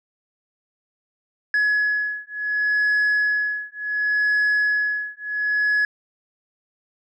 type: beating tone pair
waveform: sine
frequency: 1690 / 1690.69 Hz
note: G#6 / G#6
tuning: +30 / +30 cents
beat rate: 0.69 Hz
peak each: -20 dBFS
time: 1.54-5.85 s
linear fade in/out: 2 ms
effects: tanh soft clip ceiling -15 dBFS